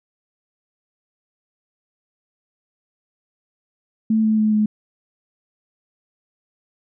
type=tone with pitch steps; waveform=sine; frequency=220 / 217.6 / 215.2 / 212.9 Hz; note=A3 / A3 / A3 / G#3; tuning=0 / -19 / -38 / +43 cents; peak=-14 dBFS; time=4.1-4.66 s; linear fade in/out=5 ms; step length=140 ms; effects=none